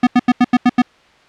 square tone bursts, 246.9 Hz, B3, in tune, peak -8 dBFS, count 7, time 0.03-0.82 s, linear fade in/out 5 ms, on 40 ms, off 85 ms, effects white hiss -49 dBFS RMS until 1.28 s + low-pass 3000 Hz 12 dB/octave

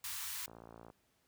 white band-stop noise, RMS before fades -42 dBFS, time 0.04-0.46 s, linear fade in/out 2 ms, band 110 to 880 Hz, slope 96 dB/octave
click train, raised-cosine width 1 ms, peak -38 dBFS, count 25, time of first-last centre 0.48-0.901 s, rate 57 Hz
effects pink hiss -75 dBFS RMS until 1.27 s + high-pass 60 Hz 12 dB/octave

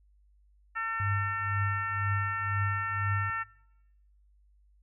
harmonic tone, 450 Hz, A4, 39 cents sharp, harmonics 2 / 3 / 4 / 5 / 6, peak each -43 / -33 / -34 / -44 / -45 dBFS, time 0.75-3.44 s, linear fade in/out 20 ms
sine tone with tremolo, 100 Hz, G2, 35 cents sharp, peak -26 dBFS, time 1-3.3 s, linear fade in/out 0 ms, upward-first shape triangle, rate 2 Hz, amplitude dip 90%
effects noise-tail reverb RT60 0.9 s tail -23 dB re dry + added 50 Hz sine -60 dBFS peak until 4.82 s

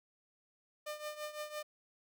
sawtooth tone with tremolo, 602 Hz, D5, 43 cents sharp, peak -34 dBFS, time 0.86-1.63 s, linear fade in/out 10 ms, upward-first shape triangle, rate 5.9 Hz, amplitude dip 80%, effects none

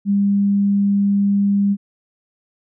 sine tone, 200.5 Hz, G3, 39 cents sharp, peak -13 dBFS, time 0.05-1.77 s, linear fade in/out 50 ms, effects none

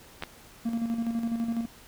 clicks, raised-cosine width 0.3 ms, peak -17 dBFS, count 2, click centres 0.224 / 0.236 s
triangle tone with tremolo, 231 Hz, A#3, 16 cents flat, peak -23 dBFS, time 0.65-1.66 s, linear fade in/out 10 ms, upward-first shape square, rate 12 Hz, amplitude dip 50%
effects pink hiss -52 dBFS RMS until 1.87 s

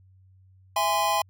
square chord, E augmented, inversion none, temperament just, 659.3 / 824.1 / 1030.1 Hz, E5 / G#5 / B#5, 0 / -14 / -27 cents, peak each -30 / -26 / -26 dBFS, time 0.76-1.22 s, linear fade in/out 5 ms, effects added 94 Hz sine -53 dBFS peak until 1.29 s

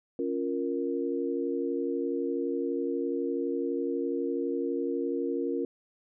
sine chord, Bb minor, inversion first, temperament equal, 277.2 / 349.2 / 466.2 Hz, Db4 / F4 / Bb4, 0 / 0 / 0 cents, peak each -32 dBFS, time 0.19-5.65 s, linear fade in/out 2 ms, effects none

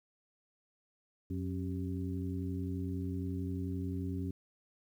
harmonic tone with a mistuned harmonic, 91.2 Hz, F#2, 24 cents flat, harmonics 1 / 2 / 3 / 4, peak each -37 / -41 / -39 / -47 dBFS, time 1.3-4.31 s, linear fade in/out 5 ms, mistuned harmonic 4, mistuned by +110 cents, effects 11-bit

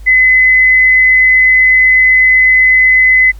sine tone, 2027 Hz, B6, 45 cents sharp, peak -4 dBFS, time 0.06-3.32 s, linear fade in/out 20 ms, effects added 50 Hz sine -27 dBFS peak until 3.39 s + pink hiss -46 dBFS RMS until 3.39 s

